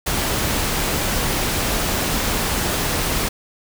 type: noise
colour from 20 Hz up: pink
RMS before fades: -21 dBFS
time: 0.06-3.29 s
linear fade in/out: 10 ms
effects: none